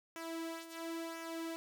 sawtooth tone with flanger, 329.6 Hz, E4, in tune, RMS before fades -43 dBFS, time 0.16-1.56 s, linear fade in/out 0 ms, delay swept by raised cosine 0.23 to 3.03 ms, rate 0.97 Hz, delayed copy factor -0.6, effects none

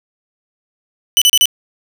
sawtooth tone bursts, 2984 Hz, F#7, 14 cents sharp, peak -4 dBFS, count 4, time 1.17-1.456 s, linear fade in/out 0 ms, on 46 ms, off 34 ms, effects none

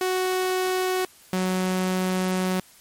sawtooth tone pair in turn, 370.6 / 185.3 Hz, F#4 / F#3, +3 / +3 cents, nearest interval octave, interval 1200 cents, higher first, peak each -18 dBFS, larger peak neither, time 0.01-1.05 / 1.33-2.6 s, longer second, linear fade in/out 2 ms, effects white hiss -52 dBFS RMS until 2.8 s + MP3 64 kbps

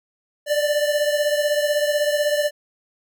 square beating tone pair, 587.3 / 603.3 Hz, D5 / D5, 0 / +46 cents, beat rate 16 Hz, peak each -20 / -25 dBFS, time 0.46-2.51 s, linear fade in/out 50 ms, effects none

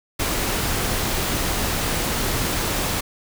pink noise, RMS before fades -23 dBFS, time 0.19-3.01 s, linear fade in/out 10 ms, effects none

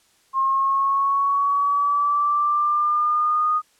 sine linear sweep, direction up, 1068 to 1238 Hz, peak -17 dBFS, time 0.33-3.62 s, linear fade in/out 50 ms, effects white hiss -60 dBFS RMS until 3.79 s + low-pass 10000 Hz 12 dB/octave

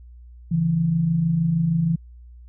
sine tone pair together, 139.76 / 166.2 Hz, C#3 / E3, +15 / +15 cents, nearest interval minor third, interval 300 cents, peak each -26 / -18 dBFS, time 0.51-1.96 s, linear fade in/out 10 ms, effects added 60 Hz sine -41 dBFS peak until 2.48 s

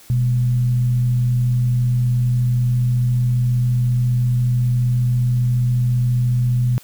sine tone with frequency modulation, 123.47 Hz, B2, in tune, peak -14 dBFS, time 0.1-6.78 s, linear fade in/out 0 ms, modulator 85.4 Hz, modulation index 0.24, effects white hiss -46 dBFS RMS until 6.83 s

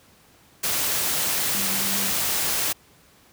sine tone in noise, 196 Hz, G3, in tune, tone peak -33 dBFS, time 1.54-2.11 s, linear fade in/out 10 ms, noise white, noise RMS -24 dBFS, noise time 0.63-2.73 s, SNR -12 dB, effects pink hiss -55 dBFS RMS until 3.32 s + high-pass 60 Hz 12 dB/octave

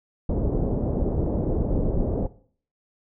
pink low-pass noise, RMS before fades -24 dBFS, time 0.29-2.27 s, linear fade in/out 5 ms, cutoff 570 Hz, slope 24 dB/octave, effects noise-tail reverb RT60 0.5 s tail -17 dB re dry

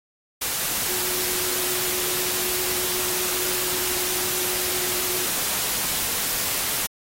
sine tone in noise, 364.1 Hz, F#4, 28 cents flat, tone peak -34 dBFS, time 0.88-5.26 s, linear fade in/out 10 ms, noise white, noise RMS -25 dBFS, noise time 0.41-6.87 s, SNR -12 dB, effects AAC 48 kbps

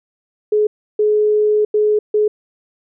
sine tone bursts at uneven times, 423.2 Hz, G#4, 33 cents sharp, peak -11 dBFS, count 4, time 0.52-0.67 / 0.99-1.65 / 1.74-1.99 / 2.14-2.28 s, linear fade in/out 5 ms, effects none

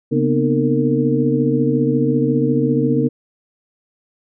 sine tone cluster, 137.4 / 239.7 / 254.3 / 305.4 / 457.8 Hz, C#3 / A#3 / C4 / D#4 / A#4, -15 / +48 / -49 / -32 / -31 cents, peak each -20 dBFS, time 0.11-3.09 s, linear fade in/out 20 ms, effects none

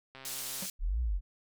click train, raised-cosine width 0.3 ms, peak -32 dBFS, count 68, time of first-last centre 0.15-0.654 s, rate 133 Hz
white band-pass noise, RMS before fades -39 dBFS, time 0.25-0.7 s, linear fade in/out 2 ms, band 3400 to 13000 Hz, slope 12 dB/octave
square tone with exponential decay, 188.1 Hz, F#3, 29 cents sharp, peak -37 dBFS, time 0.62-0.7 s, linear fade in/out 5 ms, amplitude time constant 17 ms
sine linear two-way sweep, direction up then down, 31.74 to 62.5 to 40.19 Hz, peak -28 dBFS, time 0.79-1.21 s, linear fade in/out 50 ms, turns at 1.01 s
effects none

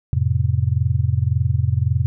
sine chord, F major, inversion none, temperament just, 87.31 / 109.13 / 130.96 Hz, F2 / A2 / C3, 0 / -14 / +2 cents, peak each -20 dBFS, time 0.13-2.06 s, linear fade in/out 0 ms, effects none

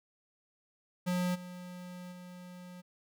square tone with level steps, 179.6 Hz, F3, 49 cents sharp, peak -30 / -44 / -47 dBFS, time 1.06-2.82 s, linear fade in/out 20 ms, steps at 1.34 / 2.11 s, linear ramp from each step 20 ms, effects none

